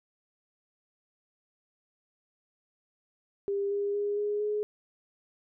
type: tone with pitch steps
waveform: sine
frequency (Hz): 399.8 / 404.7 / 409.6 / 414.6 / 419.7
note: G4 / G#4 / G#4 / G#4 / G#4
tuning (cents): +34 / -45 / -24 / -3 / +18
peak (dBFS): -27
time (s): 3.48-4.63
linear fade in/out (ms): 0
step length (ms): 230
effects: none